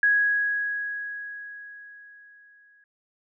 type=tone with exponential decay; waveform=sine; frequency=1661.2 Hz; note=G#6; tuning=in tune; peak=-16 dBFS; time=0.03-2.84 s; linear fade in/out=2 ms; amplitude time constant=610 ms; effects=none